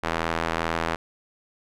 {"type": "tone with band-pass filter", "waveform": "sawtooth", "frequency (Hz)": 82.41, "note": "E2", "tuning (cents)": 0, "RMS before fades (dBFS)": -27, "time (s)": [0.03, 0.96], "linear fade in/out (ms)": 10, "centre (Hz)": 1300, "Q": 0.74, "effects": []}